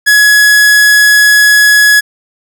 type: tone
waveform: 45% pulse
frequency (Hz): 1684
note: G#6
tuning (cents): +24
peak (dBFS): -3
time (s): 0.06-2.01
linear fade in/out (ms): 20
effects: none